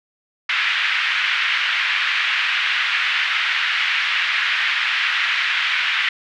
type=band-pass noise; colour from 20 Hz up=pink; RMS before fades=-20 dBFS; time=0.49-6.09 s; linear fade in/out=5 ms; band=1600 to 3100 Hz; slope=24 dB/octave; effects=none